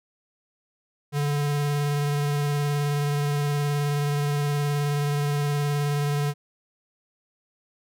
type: tone with vibrato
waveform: square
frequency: 145.1 Hz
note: D3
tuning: 21 cents flat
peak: -23 dBFS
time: 1.12-6.34 s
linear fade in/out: 50 ms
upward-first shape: sine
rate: 19 Hz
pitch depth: 16 cents each way
effects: none